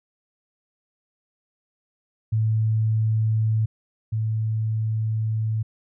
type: tone pair in turn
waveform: sine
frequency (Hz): 110 / 110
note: A2 / A2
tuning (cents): 0 / 0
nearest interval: unison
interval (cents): 0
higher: neither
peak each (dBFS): -18 / -21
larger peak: first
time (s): 2.32-3.66 / 4.12-5.63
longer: second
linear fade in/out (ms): 10
effects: none